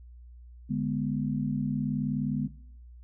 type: chord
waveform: sine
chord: G# diminished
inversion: second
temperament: equal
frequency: 146.83 / 207.7 / 246.9 Hz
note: D3 / G#3 / B3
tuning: 0 / 0 / 0 cents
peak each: -31 dBFS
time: 0.69-2.48 s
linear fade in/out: 20 ms
effects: noise-tail reverb RT60 0.6 s tail -17 dB re dry + added 60 Hz sine -46 dBFS peak until 3.03 s